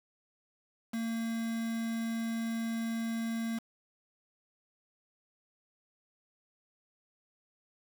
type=tone with quantisation; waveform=triangle; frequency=227.8 Hz; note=A#3; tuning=40 cents flat; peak=-30 dBFS; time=0.93-3.59 s; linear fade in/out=10 ms; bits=7; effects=none

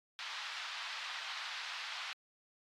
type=band-pass noise; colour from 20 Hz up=white; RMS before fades=-44 dBFS; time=0.19-2.13 s; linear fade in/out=0 ms; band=910 to 4200 Hz; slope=24 dB/octave; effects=AAC 48 kbps

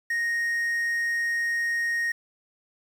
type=tone with quantisation; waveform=triangle; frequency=1864.7 Hz; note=A#6; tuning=in tune; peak=-22 dBFS; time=0.1-2.12 s; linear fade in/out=5 ms; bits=8; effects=none

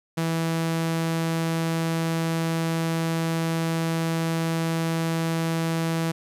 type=tone; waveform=sawtooth; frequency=164.1 Hz; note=E3; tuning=8 cents flat; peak=-19 dBFS; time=0.17-6.12 s; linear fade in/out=10 ms; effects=resampled to 32000 Hz + 10-bit

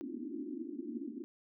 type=band-pass noise; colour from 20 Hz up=white; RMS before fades=-42 dBFS; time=0.01-1.24 s; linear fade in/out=0 ms; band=230 to 350 Hz; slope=96 dB/octave; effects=none

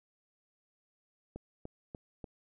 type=click train; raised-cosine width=2 ms; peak=-29 dBFS; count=4; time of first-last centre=1.36-2.242 s; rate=3.4 Hz; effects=none

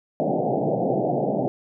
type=band-pass noise; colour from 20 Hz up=white; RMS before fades=-23 dBFS; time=0.2-1.48 s; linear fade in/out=0 ms; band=120 to 780 Hz; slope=96 dB/octave; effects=none

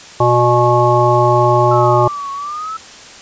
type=harmonic tone; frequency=121.4 Hz; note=B2; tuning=29 cents flat; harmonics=1 / 3 / 5 / 7 / 9; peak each=-15 / -15 / -15 / -15 / -15 dBFS; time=0.2-2.08 s; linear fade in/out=5 ms
type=exponential two-way sweep; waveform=sine; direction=down then up; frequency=1327 to 1101 to 1327 Hz; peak=-21 dBFS; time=1.71-2.77 s; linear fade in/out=5 ms; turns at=2.31 s
effects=white hiss -36 dBFS RMS until 3.21 s + resampled to 16000 Hz

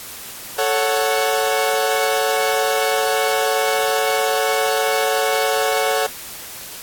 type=chord; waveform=sawtooth; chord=F# minor; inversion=first; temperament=equal; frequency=440 / 554.4 / 740 Hz; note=A4 / C#5 / F#5; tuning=0 / 0 / 0 cents; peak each=-17 dBFS; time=0.58-6.07 s; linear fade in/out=10 ms; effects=white hiss -34 dBFS RMS until 6.82 s + AAC 64 kbps

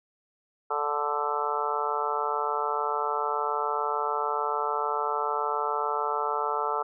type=harmonic tone; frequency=146.83 Hz; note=D3; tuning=in tune; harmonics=3 / 4 / 5 / 6 / 7 / 8 / 9; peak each=-33 / -37 / -35 / -31 / -35 / -34 / -31 dBFS; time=0.7-6.83 s; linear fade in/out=10 ms; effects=none

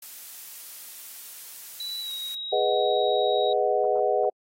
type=noise; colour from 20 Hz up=blue; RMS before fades=-41 dBFS; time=0.02-2.35 s; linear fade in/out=5 ms
type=tone with pitch glide; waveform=sine; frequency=3951 to 3816 Hz; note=B7 to A#7; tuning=0 to +40 cents; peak=-31 dBFS; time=1.8-3.53 s; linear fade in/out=2 ms; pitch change=-60 cents; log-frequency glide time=2.01-2.12 s
type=chord; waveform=sine; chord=G# minor seventh; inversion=none; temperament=equal; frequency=415.3 / 493.9 / 622.3 / 740 Hz; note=G#4 / B4 / D#5 / F#5; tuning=0 / 0 / 0 / 0 cents; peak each=-26 dBFS; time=2.52-4.3 s; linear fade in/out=10 ms
effects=AAC 48 kbps

